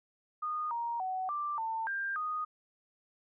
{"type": "tone with pitch steps", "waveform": "sine", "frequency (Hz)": [1229, 938, 749, 1179, 896, 1592, 1240], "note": ["D#6", "A#5", "F#5", "D6", "A5", "G6", "D#6"], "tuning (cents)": [-22, 11, 21, 6, 31, 26, -6], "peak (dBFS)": -32, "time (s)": [0.42, 2.45], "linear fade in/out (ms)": 10, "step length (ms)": 290, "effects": []}